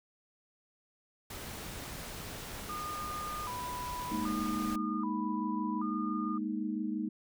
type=noise; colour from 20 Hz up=pink; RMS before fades=-43 dBFS; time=1.3-4.76 s; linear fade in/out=5 ms
type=tone with vibrato; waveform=sine; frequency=1097 Hz; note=C#6; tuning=18 cents flat; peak=-37 dBFS; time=2.69-6.38 s; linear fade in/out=5 ms; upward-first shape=square; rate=0.64 Hz; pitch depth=180 cents each way
type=chord; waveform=sine; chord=Ab suspended second; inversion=none; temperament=just; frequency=207.7 / 233.6 / 311.5 Hz; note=Ab3 / Bb3 / Eb4; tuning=0 / +4 / +2 cents; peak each=-36 / -37 / -36 dBFS; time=4.11-7.09 s; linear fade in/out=10 ms
effects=none